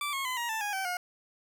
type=tone with pitch steps; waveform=20% pulse; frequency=1166 / 1087.9 / 1015.1 / 947.1 / 883.7 / 824.5 / 769.3 / 717.8 Hz; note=D6 / C#6 / B5 / A#5 / A5 / G#5 / G5 / F5; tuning=-13 / -33 / +47 / +27 / +7 / -13 / -33 / +47 cents; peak=-26 dBFS; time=0.01-0.97 s; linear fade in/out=2 ms; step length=120 ms; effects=none